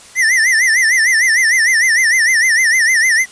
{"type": "tone with vibrato", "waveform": "square", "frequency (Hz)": 1915, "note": "A#6", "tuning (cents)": 46, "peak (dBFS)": -10, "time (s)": [0.15, 3.26], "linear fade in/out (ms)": 50, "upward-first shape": "sine", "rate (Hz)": 6.6, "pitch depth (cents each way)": 150, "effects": ["white hiss -39 dBFS RMS until 3.31 s", "resampled to 22050 Hz"]}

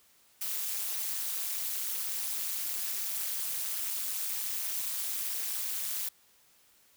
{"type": "noise with amplitude modulation", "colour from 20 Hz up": "blue", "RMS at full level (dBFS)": -30, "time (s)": [0.41, 6.09], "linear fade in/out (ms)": 5, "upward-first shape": "sine", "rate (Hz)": 209, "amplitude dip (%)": 100, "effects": ["white hiss -64 dBFS RMS until 6.96 s"]}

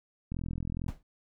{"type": "click train", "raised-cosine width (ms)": 5, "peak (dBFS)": -23, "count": 25, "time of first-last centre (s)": [0.32, 0.889], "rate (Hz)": 42.2}
{"type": "noise with exponential decay", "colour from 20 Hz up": "brown", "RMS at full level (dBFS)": -32, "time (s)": [0.88, 1.03], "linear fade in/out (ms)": 2, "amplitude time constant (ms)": 32}
{"effects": []}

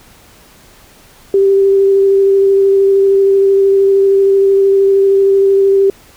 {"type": "tone with vibrato", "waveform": "sine", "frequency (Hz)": 392, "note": "G4", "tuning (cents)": 0, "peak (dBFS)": -6, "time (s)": [1.34, 5.9], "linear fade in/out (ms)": 2, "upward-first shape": "square", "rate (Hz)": 13, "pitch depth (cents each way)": 9, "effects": ["pink hiss -43 dBFS RMS until 6.16 s"]}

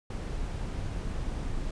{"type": "noise", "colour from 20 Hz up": "brown", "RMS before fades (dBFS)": -33, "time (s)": [0.1, 1.71], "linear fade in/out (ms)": 5, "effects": ["resampled to 22050 Hz"]}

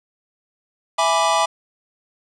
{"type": "chord", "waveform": "square", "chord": "E dominant seventh", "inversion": "none", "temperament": "equal", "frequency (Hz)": [659.3, 830.6, 987.8, 1174.7], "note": ["E5", "G#5", "B5", "D6"], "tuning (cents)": [0, 0, 0, 0], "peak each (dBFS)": -22, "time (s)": [0.98, 1.46], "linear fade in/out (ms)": 10, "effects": ["resampled to 22050 Hz", "7-bit"]}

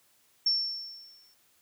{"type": "tone with exponential decay", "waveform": "sine", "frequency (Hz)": 5430, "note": "F8", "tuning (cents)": -50, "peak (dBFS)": -21, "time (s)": [0.46, 1.34], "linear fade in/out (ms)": 5, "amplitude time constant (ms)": 190, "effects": ["white hiss -66 dBFS RMS until 1.61 s", "high-pass 60 Hz 12 dB/octave"]}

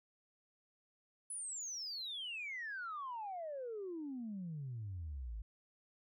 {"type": "exponential sweep", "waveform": "sine", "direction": "down", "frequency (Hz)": [10340, 50], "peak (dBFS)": -40, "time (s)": [1.3, 5.42], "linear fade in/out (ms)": 5, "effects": ["tanh soft clip ceiling -37 dBFS"]}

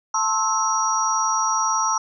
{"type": "tone cluster", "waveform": "sine", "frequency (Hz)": [885, 1063, 1311, 5750], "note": ["A5", "C6", "E6", "F8"], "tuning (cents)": [10, 27, -10, 50], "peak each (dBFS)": -24, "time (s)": [0.14, 1.98], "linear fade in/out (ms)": 5, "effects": []}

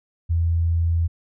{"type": "tone", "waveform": "sine", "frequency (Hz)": 83.7, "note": "E2", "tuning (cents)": 27, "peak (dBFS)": -17, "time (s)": [0.29, 1.08], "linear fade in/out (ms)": 20, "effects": []}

